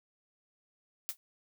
blue noise with exponential decay, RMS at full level -31 dBFS, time 1.09-1.17 s, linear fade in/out 0 ms, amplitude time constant 16 ms, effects none

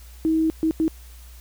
sine tone bursts at uneven times, 319.7 Hz, D#4, 47 cents sharp, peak -17 dBFS, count 3, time 0.25-0.5 / 0.63-0.71 / 0.8-0.88 s, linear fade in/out 0 ms, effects added 60 Hz sine -41 dBFS peak until 1.4 s + white hiss -51 dBFS RMS until 1.4 s

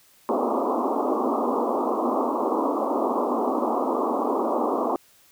pink band-pass noise, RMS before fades -24 dBFS, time 0.29-4.96 s, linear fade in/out 0 ms, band 230 to 1200 Hz, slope 96 dB/octave, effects white hiss -57 dBFS RMS until 5.31 s

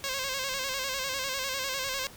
5% pulse tone with vibrato, 534 Hz, C5, 35 cents sharp, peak -19 dBFS, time 0.04-2.07 s, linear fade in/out 0 ms, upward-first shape square, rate 10 Hz, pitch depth 51 cents each way, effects pink hiss -49 dBFS RMS until 2.16 s

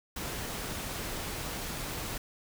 pink noise, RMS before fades -37 dBFS, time 0.16-2.18 s, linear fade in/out 5 ms, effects none

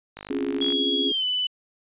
click train, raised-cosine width 0.3 ms, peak -21 dBFS, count 29, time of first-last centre 0.17-0.723 s, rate 50.6 Hz
sine chord, Db major seventh, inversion third, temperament equal, 261.6 / 277.2 / 349.2 / 415.3 Hz, C4 / Db4 / F4 / Ab4, 0 / 0 / 0 / 0 cents, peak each -32 / -27 / -31 / -30 dBFS, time 0.3-1.12 s, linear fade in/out 5 ms
sine tone with pitch glide, 3322 to 2994 Hz, G#7 to F#7, 0 to +20 cents, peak -22 dBFS, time 0.61-1.47 s, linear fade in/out 5 ms, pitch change -180 cents, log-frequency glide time 1.06-1.25 s
effects resampled to 8000 Hz

